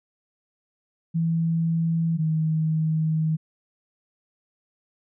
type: tone pair in turn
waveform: sine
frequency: 164.81 / 158.03 Hz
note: E3 / D#3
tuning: 0 / +27 cents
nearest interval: minor second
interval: 73 cents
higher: first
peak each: -20 dBFS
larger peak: neither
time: 1.14-2.18 / 2.18-3.37 s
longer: second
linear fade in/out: 20 ms
effects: none